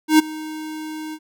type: tone with ADSR envelope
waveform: square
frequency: 311.1 Hz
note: D#4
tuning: in tune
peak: -8 dBFS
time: 0.08-1.19 s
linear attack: 110 ms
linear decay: 14 ms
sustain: -21 dB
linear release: 57 ms
effects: none